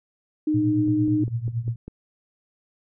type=tone; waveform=sine; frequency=306.3 Hz; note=D#4; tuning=27 cents flat; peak=-19 dBFS; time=0.47-1.24 s; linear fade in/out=5 ms
type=tone with tremolo; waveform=sine; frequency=116.7 Hz; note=A#2; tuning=2 cents sharp; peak=-20 dBFS; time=0.54-1.76 s; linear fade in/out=5 ms; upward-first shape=triangle; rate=8.9 Hz; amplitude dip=90%
type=click train; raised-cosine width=3 ms; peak=-23 dBFS; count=6; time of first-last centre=0.88-1.88 s; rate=5 Hz
effects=none